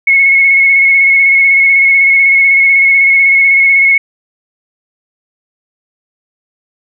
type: tone with vibrato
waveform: sine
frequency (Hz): 2187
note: C#7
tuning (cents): -24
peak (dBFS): -4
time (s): 0.07-3.98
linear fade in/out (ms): 5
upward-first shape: square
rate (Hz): 16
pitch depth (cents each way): 17
effects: none